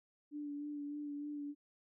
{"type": "tone with vibrato", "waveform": "sine", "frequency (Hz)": 291.7, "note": "D4", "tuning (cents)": -12, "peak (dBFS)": -40, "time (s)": [0.31, 1.55], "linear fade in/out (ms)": 50, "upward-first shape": "sine", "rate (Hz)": 3.3, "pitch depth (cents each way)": 23, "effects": []}